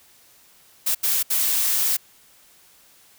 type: noise bursts at uneven times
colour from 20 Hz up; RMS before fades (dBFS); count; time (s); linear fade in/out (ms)
blue; -21; 3; 0.86-0.95 / 1.03-1.23 / 1.3-1.97; 10
effects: white hiss -54 dBFS RMS until 3.18 s